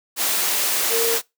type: tone in noise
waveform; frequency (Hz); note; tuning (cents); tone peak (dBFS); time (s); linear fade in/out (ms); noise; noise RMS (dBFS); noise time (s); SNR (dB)
sine; 460; A#4; -23; -20; 0.89-1.19; 50; white; -21; 0.16-1.22; -2
effects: noise-tail reverb RT60 0.2 s tail -23 dB re dry + high-pass 300 Hz 12 dB/octave